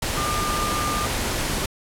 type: tone in noise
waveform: sine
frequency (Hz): 1200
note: D6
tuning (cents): +37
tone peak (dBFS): -25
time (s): 0.17-1.06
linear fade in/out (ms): 5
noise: pink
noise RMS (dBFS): -25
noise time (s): 0.02-1.66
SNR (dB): -3
effects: low-pass 12000 Hz 12 dB/octave